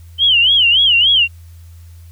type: tone with vibrato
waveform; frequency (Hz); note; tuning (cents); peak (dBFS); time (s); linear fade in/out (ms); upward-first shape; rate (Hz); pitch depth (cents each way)
sine; 3027; F#7; +39; -8; 0.18-1.28; 50; sine; 3.5; 170
effects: added 84 Hz sine -35 dBFS peak until 2.11 s + white hiss -53 dBFS RMS until 2.11 s